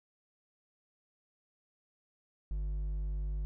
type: tone with hard clipping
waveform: triangle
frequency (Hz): 50.1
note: G1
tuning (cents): +38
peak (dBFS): -34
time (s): 2.51-3.45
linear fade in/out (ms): 0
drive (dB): 8
effects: none